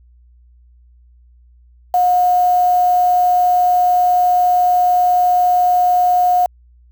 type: tone with quantisation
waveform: sine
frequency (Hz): 721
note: F#5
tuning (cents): -45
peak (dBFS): -10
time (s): 1.94-6.46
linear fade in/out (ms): 2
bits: 5
effects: added 60 Hz sine -45 dBFS peak until 6.91 s